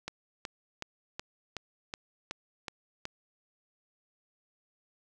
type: click train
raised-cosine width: 0.2 ms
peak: -19 dBFS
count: 9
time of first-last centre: 0.08-3.054 s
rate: 2.69 Hz
effects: none